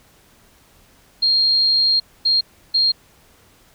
sine tone bursts at uneven times, 4224 Hz, C8, 16 cents sharp, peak -13 dBFS, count 3, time 1.22-2 / 2.25-2.41 / 2.74-2.92 s, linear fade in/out 10 ms, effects pink hiss -53 dBFS RMS until 3.74 s

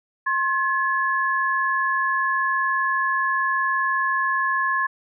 sine tone pair together, 1067.9 / 1707 Hz, C6 / G#6, +35 / +47 cents, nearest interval minor sixth, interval 812 cents, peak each -22 dBFS, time 0.26-4.87 s, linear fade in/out 10 ms, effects none

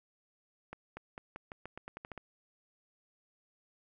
accelerating click train, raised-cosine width 0.5 ms, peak -28 dBFS, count 12, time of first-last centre 0.73-2.177 s, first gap 240 ms, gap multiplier 0.87, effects none

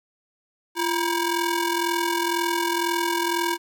sawtooth ring-modulated tone, 646 Hz, E5, 35 cents flat, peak -15 dBFS, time 0.75-3.58 s, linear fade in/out 50 ms, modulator 302 Hz, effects none

